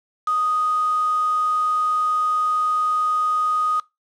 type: tone with quantisation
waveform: sine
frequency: 1244.5 Hz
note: D#6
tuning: in tune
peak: -18 dBFS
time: 0.27-3.8 s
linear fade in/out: 5 ms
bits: 5
effects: noise-tail reverb RT60 0.2 s tail -21 dB re dry + low-pass 5000 Hz 12 dB/octave